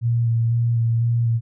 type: tone with vibrato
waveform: sine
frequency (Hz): 116.54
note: A#2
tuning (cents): 0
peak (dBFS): -16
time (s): 0.01-1.41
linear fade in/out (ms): 50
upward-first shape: square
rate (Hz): 2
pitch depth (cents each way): 17
effects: none